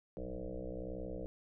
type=tone with frequency modulation; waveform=sine; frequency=250 Hz; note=B3; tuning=21 cents sharp; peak=-39 dBFS; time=0.17-1.26 s; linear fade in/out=0 ms; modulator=61.4 Hz; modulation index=5.4; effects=none